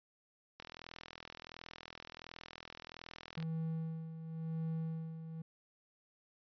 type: click train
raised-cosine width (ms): 0.2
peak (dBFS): -29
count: 118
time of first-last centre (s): 0.6-3.426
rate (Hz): 41.4
type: tone with tremolo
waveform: triangle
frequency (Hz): 161.7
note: E3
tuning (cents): -33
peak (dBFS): -33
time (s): 3.37-5.42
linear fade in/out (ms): 5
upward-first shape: sine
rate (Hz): 0.94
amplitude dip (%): 65
effects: resampled to 11025 Hz